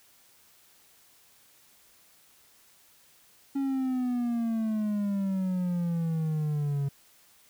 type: exponential sweep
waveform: triangle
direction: down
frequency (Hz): 277.2 to 138.59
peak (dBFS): -24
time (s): 3.55-6.89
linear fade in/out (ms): 10
effects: white hiss -60 dBFS RMS until 7.49 s